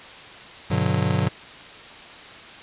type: chord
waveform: square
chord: G major seventh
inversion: none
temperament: just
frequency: 98 / 122.5 / 147 / 183.75 Hz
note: G2 / B2 / D3 / F#3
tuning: 0 / -14 / +2 / -12 cents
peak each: -26 dBFS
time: 0.7-1.29 s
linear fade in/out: 10 ms
effects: white hiss -41 dBFS RMS until 2.62 s + resampled to 8000 Hz